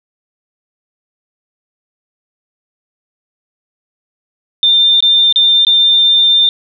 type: tone with dropouts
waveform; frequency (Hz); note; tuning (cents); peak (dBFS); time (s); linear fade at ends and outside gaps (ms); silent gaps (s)
sine; 3596; A7; +37; -6; 4.63-6.49; 1; 5.005-5.025 / 5.326-5.359 / 5.65-5.668
effects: none